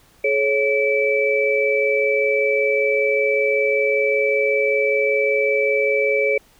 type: tone cluster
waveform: sine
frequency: 425.8 / 551 / 2310 Hz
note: G#4 / C#5 / D7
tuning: +43 / -11 / -29 cents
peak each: -20 dBFS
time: 0.24-6.38 s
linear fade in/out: 5 ms
effects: pink hiss -54 dBFS RMS until 6.59 s